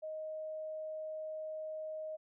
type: tone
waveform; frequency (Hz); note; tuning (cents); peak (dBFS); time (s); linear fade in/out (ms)
sine; 625; D#5; +8; -39; 0.02-2.17; 20
effects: none